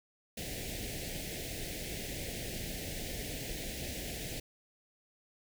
pink band-stop noise, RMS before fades -40 dBFS, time 0.37-4.4 s, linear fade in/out 5 ms, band 720 to 1800 Hz, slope 48 dB/octave, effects none

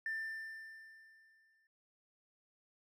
triangle tone with exponential decay, 1784 Hz, A6, 23 cents sharp, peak -32 dBFS, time 0.06-1.67 s, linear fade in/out 2 ms, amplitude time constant 350 ms, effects tanh soft clip ceiling -33 dBFS

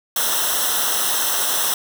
white noise with comb filter, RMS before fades -20 dBFS, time 0.16-1.74 s, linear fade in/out 2 ms, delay 0.43 ms, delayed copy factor -0.85, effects none

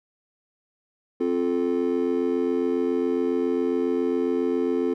triangle chord, F major, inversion second, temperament just, 261.9 / 349.2 / 436.5 Hz, C4 / F4 / A4, +2 / 0 / -14 cents, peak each -23 dBFS, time 1.2-4.94 s, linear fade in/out 10 ms, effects tanh soft clip ceiling -12 dBFS

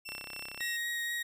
25% pulse tone with tremolo, 2700 Hz, E7, 41 cents sharp, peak -36 dBFS, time 0.05-0.77 s, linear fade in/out 10 ms, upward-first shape sine, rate 3.6 Hz, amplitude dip 40%
click train, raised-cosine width 0.3 ms, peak -27 dBFS, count 18, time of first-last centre 0.09-0.607 s, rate 32.9 Hz
35% pulse tone with vibrato, 1885 Hz, A#6, 19 cents sharp, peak -31 dBFS, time 0.6-1.23 s, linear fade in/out 10 ms, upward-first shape sine, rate 4.2 Hz, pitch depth 9 cents each way
effects none

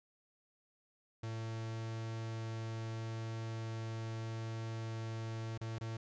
45% pulse tone with dropouts, 112.4 Hz, A2, 37 cents sharp, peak -39 dBFS, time 1.23-5.97 s, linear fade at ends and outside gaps 5 ms, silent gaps 5.577-5.611 / 5.785-5.81 s, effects resampled to 16000 Hz + 13-bit

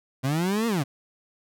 30% pulse linear two-way sweep, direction up then down, 126.1 to 237 to 126.1 Hz, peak -20 dBFS, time 0.23-0.84 s, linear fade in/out 20 ms, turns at 0.67 s, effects none

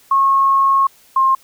sine tone pair in turn, 1089 / 1063.5 Hz, C#6 / C6, -31 / +28 cents, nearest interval unison, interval 41 cents, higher first, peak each -10 dBFS, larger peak neither, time 0.11-0.87 / 1.16-1.35 s, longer first, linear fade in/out 5 ms, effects white hiss -50 dBFS RMS until 1.43 s

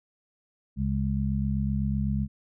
harmonic tone, 67.9 Hz, C#2, 35 cents flat, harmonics 1 / 2 / 3, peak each -29 / -29 / -28 dBFS, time 0.76-2.28 s, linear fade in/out 50 ms, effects none

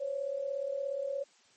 sine tone pair together, 523.3 / 560.3 Hz, C5 / C#5, 0 / +18 cents, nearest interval minor second, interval 118 cents, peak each -38 / -33 dBFS, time 0-1.24 s, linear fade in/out 10 ms, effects white hiss -64 dBFS RMS until 1.56 s + MP3 32 kbps

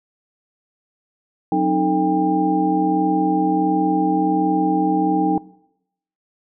sine tone cluster, 184.8 / 268.2 / 309.6 / 444.5 / 797 Hz, F#3 / C4 / D#4 / A4 / G5, -2 / +43 / -9 / +18 / +28 cents, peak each -23 / -27 / -19 / -27 / -20 dBFS, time 1.52-5.38 s, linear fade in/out 2 ms, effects noise-tail reverb RT60 0.8 s tail -21 dB re dry

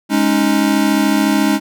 square chord, Ab suspended fourth, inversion none, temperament equal, 207.7 / 277.2 / 311.1 Hz, Ab3 / Db4 / Eb4, 0 / 0 / 0 cents, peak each -17 dBFS, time 0.09-1.6 s, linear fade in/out 50 ms, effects none

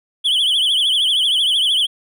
triangle tone with vibrato, 3202 Hz, G7, 36 cents sharp, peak -12 dBFS, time 0.24-1.87 s, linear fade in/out 20 ms, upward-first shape triangle, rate 13 Hz, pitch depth 160 cents each way, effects none

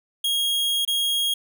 45% pulse tone with dropouts, 3274 Hz, G#7, 25 cents flat, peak -20 dBFS, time 0.24-1.34 s, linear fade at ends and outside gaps 5 ms, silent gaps 0.851-0.876 s, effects none

